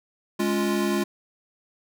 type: chord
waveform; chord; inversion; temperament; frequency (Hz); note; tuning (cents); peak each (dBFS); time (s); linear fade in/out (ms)
square; Db major; second; equal; 207.7 / 277.2 / 349.2; Ab3 / Db4 / F4; 0 / 0 / 0; -26 / -31 / -26; 0.39-1.04; 10
effects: none